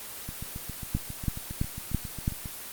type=two click trains; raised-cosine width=5 ms; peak=-13 / -24 dBFS; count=5 / 17; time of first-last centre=0.95-2.279 / 0.29-2.458 s; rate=3.01 / 7.38 Hz; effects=white hiss -40 dBFS RMS until 2.72 s + Opus 24 kbps